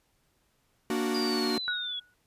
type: chord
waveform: 45% pulse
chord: Bb augmented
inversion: none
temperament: equal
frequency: 233.1 / 293.7 / 370 Hz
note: Bb3 / D4 / F#4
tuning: 0 / 0 / 0 cents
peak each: -31 / -33 / -31 dBFS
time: 0.9-1.58 s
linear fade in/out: 2 ms
type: linear sweep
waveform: sine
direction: down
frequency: 4869 to 3322 Hz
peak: -32 dBFS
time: 1.14-2 s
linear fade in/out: 10 ms
type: tone with exponential decay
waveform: sine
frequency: 1465 Hz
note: F#6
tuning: 18 cents flat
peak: -26 dBFS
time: 1.68-2.14 s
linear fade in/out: 0 ms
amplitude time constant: 98 ms
effects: pink hiss -71 dBFS RMS until 2.26 s + resampled to 32000 Hz